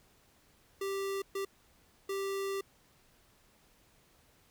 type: tone bursts at uneven times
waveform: square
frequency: 392 Hz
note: G4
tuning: in tune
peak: -34 dBFS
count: 3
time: 0.81-1.22 / 1.35-1.45 / 2.09-2.61 s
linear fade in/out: 5 ms
effects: pink hiss -66 dBFS RMS until 4.5 s